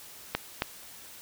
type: clicks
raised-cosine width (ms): 0.3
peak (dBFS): -10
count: 2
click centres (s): 0.35 / 0.621
effects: white hiss -48 dBFS RMS until 1.21 s